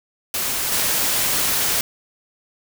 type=noise with level steps; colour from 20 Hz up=white; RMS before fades=-23 / -20 dBFS; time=0.34-1.81 s; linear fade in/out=2 ms; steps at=0.72 s; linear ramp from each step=2 ms; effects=none